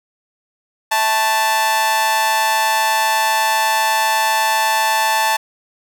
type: tone with amplitude modulation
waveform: sawtooth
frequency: 880 Hz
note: A5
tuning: in tune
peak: -7 dBFS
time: 0.91-5.37 s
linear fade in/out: 10 ms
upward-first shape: sine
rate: 228 Hz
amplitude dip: 70%
effects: none